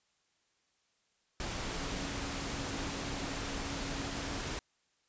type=tone in noise; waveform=sine; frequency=277.2 Hz; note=C#4; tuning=in tune; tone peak=-44 dBFS; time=1.8-4.38 s; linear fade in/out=0 ms; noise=pink; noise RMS=-38 dBFS; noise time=1.4-4.59 s; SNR=-9 dB; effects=white hiss -75 dBFS RMS until 5.08 s + resampled to 16000 Hz